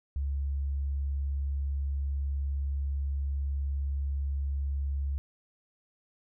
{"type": "tone", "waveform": "sine", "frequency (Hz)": 69.6, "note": "C#2", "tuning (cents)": 8, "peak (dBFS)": -28, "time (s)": [0.16, 5.18], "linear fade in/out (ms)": 0, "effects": []}